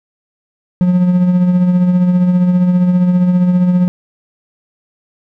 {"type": "tone with tremolo", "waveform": "triangle", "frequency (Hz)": 179.7, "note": "F3", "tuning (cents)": 50, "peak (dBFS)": -4, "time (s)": [0.81, 3.88], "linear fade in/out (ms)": 0, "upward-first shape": "triangle", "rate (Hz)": 15, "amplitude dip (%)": 50, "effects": []}